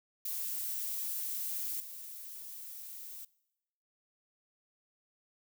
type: noise with level steps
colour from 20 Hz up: violet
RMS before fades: -37 / -46 dBFS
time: 0.25-3.25 s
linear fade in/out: 5 ms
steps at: 1.8 s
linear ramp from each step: 2 ms
effects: noise-tail reverb RT60 0.9 s tail -22 dB re dry